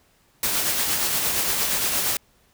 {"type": "noise with tremolo", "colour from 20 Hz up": "white", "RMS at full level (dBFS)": -22, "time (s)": [0.43, 2.17], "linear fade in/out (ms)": 2, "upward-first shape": "sine", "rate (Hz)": 8.6, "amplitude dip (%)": 30, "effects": ["pink hiss -61 dBFS RMS until 2.53 s"]}